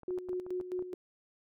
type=clicks; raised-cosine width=1 ms; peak=-36 dBFS; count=8; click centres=0.033 / 0.107 / 0.177 / 0.287 / 0.331 / 0.465 / 0.601 / 0.792 s
type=tone with tremolo; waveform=sine; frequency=363.9 Hz; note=F#4; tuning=29 cents flat; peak=-32 dBFS; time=0.08-0.94 s; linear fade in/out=2 ms; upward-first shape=square; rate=4.7 Hz; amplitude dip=65%
effects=none